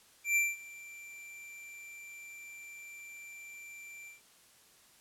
square tone with ADSR envelope, 2352 Hz, D7, 2 cents sharp, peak -25 dBFS, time 0.24-4.21 s, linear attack 120 ms, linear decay 200 ms, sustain -22 dB, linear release 140 ms, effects white hiss -62 dBFS RMS until 5 s + low-pass 12000 Hz 12 dB/octave

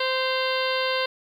harmonic tone with a mistuned harmonic, 520 Hz, C5, 11 cents flat, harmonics 1 / 2 / 3 / 4 / 5 / 6 / 7 / 8 / 9, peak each -26 / -29 / -31 / -32 / -33 / -34 / -34 / -35 / -36 dBFS, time 0-1.06 s, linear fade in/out 5 ms, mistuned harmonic 5, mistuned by +81 cents, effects 9-bit

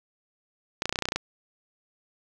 clicks, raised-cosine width 0.2 ms, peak -9 dBFS, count 11, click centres 0.821 / 0.856 / 0.894 / 0.926 / 0.958 / 0.989 / 1.023 / 1.055 / 1.087 / 1.121 / 1.16 s, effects none

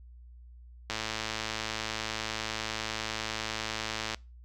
click train, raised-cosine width 0.2 ms, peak -15 dBFS, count 358, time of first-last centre 0.9-4.145 s, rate 110 Hz, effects noise-tail reverb RT60 0.3 s tail -25 dB re dry + added 60 Hz sine -48 dBFS peak until 4.44 s

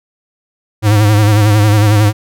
square tone with vibrato, 105.3 Hz, G#2, 24 cents sharp, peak -7 dBFS, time 0.82-2.13 s, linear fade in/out 50 ms, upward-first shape sine, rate 11 Hz, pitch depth 59 cents each way, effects none

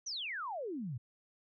sine exponential sweep, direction down, 6272 to 110 Hz, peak -37 dBFS, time 0.06-0.98 s, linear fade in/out 10 ms, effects none

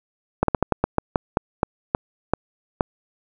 slowing click train, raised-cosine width 1 ms, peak -3 dBFS, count 13, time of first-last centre 0.43-2.808 s, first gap 53 ms, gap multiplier 1.22, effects none

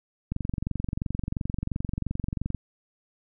click train, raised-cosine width 5 ms, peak -16 dBFS, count 52, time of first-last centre 0.32-2.547 s, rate 22.9 Hz, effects none

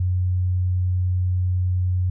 sine tone, 91 Hz, F#2, 28 cents flat, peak -18 dBFS, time 0-2.1 s, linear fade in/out 5 ms, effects none

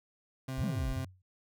30% pulse tone, 131.4 Hz, C3, 8 cents sharp, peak -33 dBFS, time 0.48-1.05 s, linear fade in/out 5 ms
triangle exponential two-way sweep, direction up then down, 34.96 to 230 to 34.96 Hz, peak -29 dBFS, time 0.57-0.94 s, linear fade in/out 20 ms, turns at 0.65 s
sine tone with exponential decay, 92.5 Hz, F#2, in tune, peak -30 dBFS, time 0.96-1.22 s, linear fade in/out 5 ms, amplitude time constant 56 ms
effects none

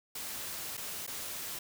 white noise with dropouts, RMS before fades -40 dBFS, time 0.15-1.59 s, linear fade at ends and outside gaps 5 ms, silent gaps 0.77-0.775 / 1.066-1.075 s, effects none

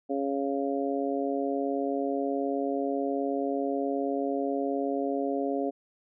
harmonic tone, 138.7 Hz, C#3, 1 cent sharp, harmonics 2 / 3 / 4 / 5, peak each -30 / -32 / -33 / -34 dBFS, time 0.09-5.71 s, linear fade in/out 20 ms, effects none

